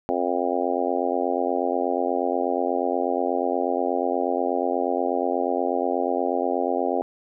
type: harmonic tone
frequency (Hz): 88.3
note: F2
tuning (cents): +20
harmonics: 3 / 4 / 5 / 6 / 7 / 8 / 9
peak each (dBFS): -29 / -29 / -29 / -29 / -29 / -29 / -29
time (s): 0.09-7.02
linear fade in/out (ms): 0
effects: none